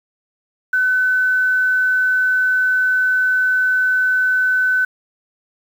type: tone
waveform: sine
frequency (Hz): 1510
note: F#6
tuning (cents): +35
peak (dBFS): -13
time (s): 0.73-4.85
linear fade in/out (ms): 5
effects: 7-bit